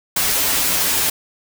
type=noise with comb filter; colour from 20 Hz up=white; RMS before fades=-18 dBFS; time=0.16-1.1 s; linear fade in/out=5 ms; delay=8.5 ms; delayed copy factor=-1; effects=none